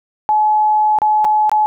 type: tone with dropouts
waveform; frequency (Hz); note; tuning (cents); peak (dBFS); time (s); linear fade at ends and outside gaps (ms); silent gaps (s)
sine; 853; G#5; +46; -10; 0.29-1.66; 0; 0.987-1.018 / 1.245-1.25 / 1.495-1.516
effects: none